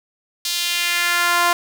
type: tone with high-pass filter sweep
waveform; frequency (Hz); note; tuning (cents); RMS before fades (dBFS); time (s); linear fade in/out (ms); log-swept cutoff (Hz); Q
sawtooth; 348; F4; -6; -19; 0.45-1.53; 2; 4200 to 910; 1.7
effects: none